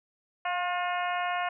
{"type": "harmonic tone with a mistuned harmonic", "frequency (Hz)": 357.6, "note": "F4", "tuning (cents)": 41, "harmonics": [2, 3, 4, 5, 6, 7, 8], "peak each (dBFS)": [-30, -34, -36, -38, -40, -41, -42], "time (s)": [0.45, 1.49], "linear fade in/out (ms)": 5, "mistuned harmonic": 2, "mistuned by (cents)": -17, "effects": []}